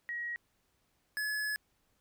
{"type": "tone pair in turn", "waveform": ["sine", "square"], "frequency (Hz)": [1900, 1703.5], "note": ["A#6", "G#6"], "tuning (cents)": [33, 44], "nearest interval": "major second", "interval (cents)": 189, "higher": "first", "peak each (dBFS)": [-35, -33], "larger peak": "second", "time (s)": [[0.09, 0.36], [1.17, 1.56]], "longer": "second", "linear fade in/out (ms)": 0, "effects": ["pink hiss -75 dBFS RMS until 2 s"]}